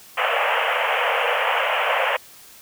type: band-pass noise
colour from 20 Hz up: pink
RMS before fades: -21 dBFS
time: 0.17-2.17 s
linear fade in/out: 10 ms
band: 480 to 3100 Hz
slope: 96 dB/octave
effects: white hiss -46 dBFS RMS until 2.61 s